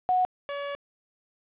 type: tone pair in turn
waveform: sine / sawtooth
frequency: 735 / 567.5 Hz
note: F#5 / C#5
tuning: -12 / +41 cents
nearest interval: major third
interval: 447 cents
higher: first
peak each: -20 / -27 dBFS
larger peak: first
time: 0.09-0.25 / 0.49-0.75 s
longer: second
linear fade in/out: 0 ms
effects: resampled to 8000 Hz + 9-bit